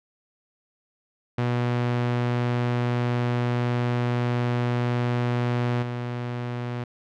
sawtooth tone with level steps, 121.6 Hz, B2, 26 cents flat, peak -18 / -24 dBFS, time 1.38-6.84 s, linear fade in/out 5 ms, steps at 5.82 s, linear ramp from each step 10 ms, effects low-pass 3000 Hz 12 dB/octave

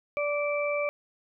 harmonic tone, 583 Hz, D5, 13 cents flat, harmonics 1 / 2 / 4, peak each -27 / -36 / -32 dBFS, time 0.17-0.89 s, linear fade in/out 0 ms, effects none

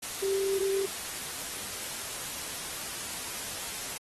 sine tone in noise, 390 Hz, G4, 9 cents flat, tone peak -26 dBFS, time 0.22-0.86 s, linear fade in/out 10 ms, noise white, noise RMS -37 dBFS, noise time 0.02-3.98 s, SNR +8 dB, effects AAC 32 kbps

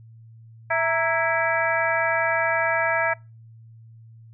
harmonic tone with a mistuned harmonic, 329.6 Hz, E4, in tune, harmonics 2 / 3 / 4 / 5 / 6 / 7, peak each -24 / -27 / -29 / -25 / -29 / -29 dBFS, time 0.7-3.14 s, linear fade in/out 10 ms, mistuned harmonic 3, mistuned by -99 cents, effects noise-tail reverb RT60 0.3 s tail -26 dB re dry + added 113 Hz sine -44 dBFS peak until 4.33 s

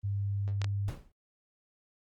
sine tone, 100 Hz, G2, 35 cents sharp, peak -29 dBFS, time 0.03-0.9 s, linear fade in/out 20 ms
clicks, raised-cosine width 0.2 ms, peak -19 dBFS, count 2, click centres 0.617 / 0.644 s
brown noise with exponential decay, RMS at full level -31 dBFS, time 0.88-1.12 s, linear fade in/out 2 ms, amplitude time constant 52 ms
effects Opus 24 kbps

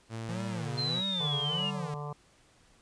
sawtooth tone with pitch glide, 113 to 124.66 Hz, A2 to B2, +47 to +17 cents, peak -32 dBFS, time 0.09-1.03 s, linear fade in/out 50 ms, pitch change +170 cents, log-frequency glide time 0.58-0.91 s
square tone with vibrato, 164.1 Hz, E3, 8 cents flat, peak -36 dBFS, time 0.29-1.94 s, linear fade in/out 0 ms, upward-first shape sine, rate 1.6 Hz, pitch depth 300 cents each way
sine linear sweep, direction down, 4185 to 2777 Hz, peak -30 dBFS, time 0.77-1.71 s, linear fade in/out 20 ms
harmonic tone, 146.83 Hz, D3, in tune, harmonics 1 / 3 / 4 / 5 / 6 / 7 / 8, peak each -37 / -44 / -48 / -46 / -48 / -45 / -47 dBFS, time 1.2-2.13 s, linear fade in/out 5 ms
effects pink hiss -63 dBFS RMS until 2.81 s + resampled to 22050 Hz

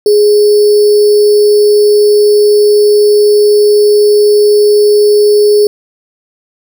sine tone with sample-and-hold, 416 Hz, G#4, 3 cents sharp, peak -3 dBFS, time 0.06-5.67 s, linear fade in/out 2 ms, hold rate 4900 Hz, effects none

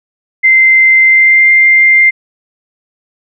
sine tone with pitch glide, 2079 to 2098 Hz, C7 to C7, -12 to +4 cents, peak -3 dBFS, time 0.43-2.11 s, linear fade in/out 20 ms, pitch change +16 cents, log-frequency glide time 1.06-1.47 s, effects none

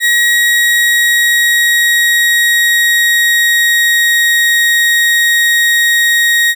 35% pulse tone with pitch glide, 1900 to 1880.3 Hz, A#6 to A#6, +33 to +14 cents, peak -6 dBFS, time 0-6.55 s, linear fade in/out 50 ms, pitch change -19 cents, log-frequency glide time 0.26-4.58 s, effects none

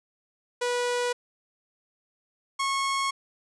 sawtooth tone pair in turn, 488.4 / 1093.9 Hz, B4 / C#6, -19 / -23 cents, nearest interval octave + major second, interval 1396 cents, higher second, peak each -21 dBFS, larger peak neither, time 0.61-1.13 / 2.59-3.11 s, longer neither, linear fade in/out 10 ms, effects resampled to 22050 Hz

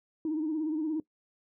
sine tone with vibrato, 311.1 Hz, D#4, in tune, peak -27 dBFS, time 0.25-1 s, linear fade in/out 2 ms, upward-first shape sine, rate 17 Hz, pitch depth 74 cents each way, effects noise-tail reverb RT60 0.1 s tail -20 dB re dry + tanh soft clip ceiling -24 dBFS

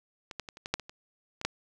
clicks, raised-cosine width 0.2 ms, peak -23 / -18 / -24 / -30 / -19 / -9 / -24 / -27 / -22 / -10 dBFS, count 10, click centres 0.312 / 0.397 / 0.488 / 0.571 / 0.659 / 0.74 / 0.797 / 0.895 / 1.414 / 1.45 s, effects none

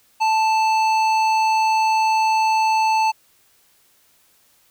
sine tone with hard clipping, 880 Hz, A5, in tune, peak -17 dBFS, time 0.2-3.12 s, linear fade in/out 20 ms, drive 12 dB, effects white hiss -58 dBFS RMS until 4.7 s

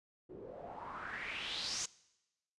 white noise with low-pass filter sweep, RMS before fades -43 dBFS, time 0.29-1.86 s, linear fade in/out 10 ms, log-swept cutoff 340 to 6700 Hz, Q 4.4, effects noise-tail reverb RT60 1.0 s tail -22 dB re dry + resampled to 24000 Hz

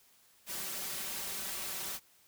white noise with comb filter, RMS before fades -39 dBFS, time 0.46-2 s, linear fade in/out 50 ms, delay 5.2 ms, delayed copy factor +0.65, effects white hiss -65 dBFS RMS until 2.27 s

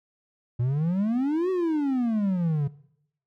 triangle exponential two-way sweep, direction up then down, 116.54 to 380.9 to 137.8 Hz, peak -20 dBFS, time 0.59-2.68 s, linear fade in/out 10 ms, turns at 1.5 s, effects noise-tail reverb RT60 0.7 s tail -19 dB re dry

